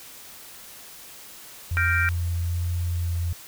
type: tone with vibrato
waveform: sine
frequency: 86.3 Hz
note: F2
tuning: 20 cents flat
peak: -23 dBFS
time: 1.71-3.33 s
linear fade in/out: 5 ms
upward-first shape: sine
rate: 1.2 Hz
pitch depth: 14 cents each way
type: chord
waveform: sine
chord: G minor seventh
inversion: third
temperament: equal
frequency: 1396.9 / 1568 / 1864.7 / 2349 Hz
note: F6 / G6 / Bb6 / D7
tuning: 0 / 0 / 0 / 0 cents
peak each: -25 / -25 / -29 / -27 dBFS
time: 1.77-2.09 s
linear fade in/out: 0 ms
effects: white hiss -44 dBFS RMS until 3.47 s